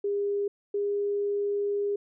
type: tone pair in turn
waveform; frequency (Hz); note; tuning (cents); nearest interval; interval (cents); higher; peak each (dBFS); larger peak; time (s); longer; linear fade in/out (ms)
sine; 404.8 / 406.6; G#4 / G#4; -44 / -37; unison; 7; second; -25; neither; 0.04-0.48 / 0.74-1.96; second; 5
effects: none